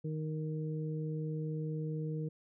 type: harmonic tone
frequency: 155.56 Hz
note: D#3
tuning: in tune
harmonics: 1 / 2 / 3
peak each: -35 / -44 / -43 dBFS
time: 0.04-2.29 s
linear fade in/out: 10 ms
effects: none